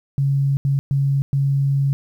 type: tone bursts at uneven times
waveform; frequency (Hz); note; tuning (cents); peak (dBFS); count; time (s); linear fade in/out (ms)
sine; 138.59; C#3; 0; -15; 4; 0.18-0.57 / 0.65-0.79 / 0.91-1.22 / 1.33-1.93; 0
effects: 9-bit